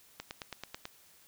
click train, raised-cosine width 0.2 ms, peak -22 dBFS, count 7, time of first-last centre 0.2-0.854 s, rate 9.17 Hz, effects white hiss -61 dBFS RMS until 1.27 s

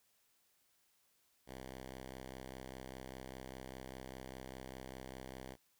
5% pulse tone, 65 Hz, C2, 11 cents flat, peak -36 dBFS, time 1.46-5.57 s, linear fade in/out 50 ms, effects white hiss -75 dBFS RMS until 5.79 s

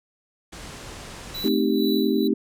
pink low-pass noise, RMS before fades -39 dBFS, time 0.52-1.49 s, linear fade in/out 10 ms, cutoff 9500 Hz, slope 24 dB/octave
square tone with tremolo, 3951 Hz, B7, in tune, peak -29 dBFS, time 1.34-2.28 s, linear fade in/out 10 ms, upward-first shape sine, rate 2.2 Hz, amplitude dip 70%
sine chord, A half-diminished seventh, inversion none, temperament equal, 220 / 261.6 / 311.1 / 392 Hz, A3 / C4 / Eb4 / G4, 0 / 0 / 0 / 0 cents, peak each -24 dBFS, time 1.44-2.34 s, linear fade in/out 5 ms
effects none

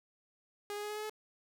sawtooth tone with pitch steps, 410.9 / 414.5 / 418.1 / 421.7 / 425.4 / 429.1 Hz, G#4 / G#4 / G#4 / G#4 / G#4 / A4, -18 / -3 / +12 / +26 / +42 / -43 cents, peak -34 dBFS, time 0.7-1.096 s, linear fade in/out 0 ms, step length 66 ms, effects none

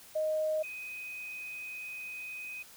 sine tone pair in turn, 622.3 / 2507 Hz, D#5 / D#7, 0 / +12 cents, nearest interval 2 octaves, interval 2412 cents, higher second, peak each -28 / -39 dBFS, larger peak first, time 0.15-0.63 / 0.63-2.63 s, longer second, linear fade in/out 10 ms, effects white hiss -54 dBFS RMS until 2.76 s

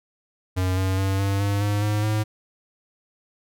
square tone with pitch steps, 92.5 / 94.5 / 96.54 / 98.62 / 100.76 / 102.93 / 105.16 / 107.43 Hz, F#2 / F#2 / G2 / G2 / G2 / G#2 / G#2 / A2, 0 / +37 / -26 / +11 / +48 / -15 / +22 / -41 cents, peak -21 dBFS, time 0.56-2.24 s, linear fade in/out 20 ms, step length 210 ms, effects none

